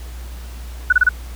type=tone bursts; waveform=sine; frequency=1480 Hz; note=F#6; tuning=in tune; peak=-8 dBFS; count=4; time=0.9-1.091 s; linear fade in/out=5 ms; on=26 ms; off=29 ms; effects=added 60 Hz sine -29 dBFS peak until 1.35 s + pink hiss -42 dBFS RMS until 1.35 s